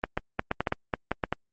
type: clicks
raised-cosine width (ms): 0.5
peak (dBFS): -10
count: 11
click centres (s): 0.039 / 0.175 / 0.394 / 0.514 / 0.606 / 0.672 / 0.724 / 0.938 / 1.116 / 1.238 / 1.326
effects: Opus 24 kbps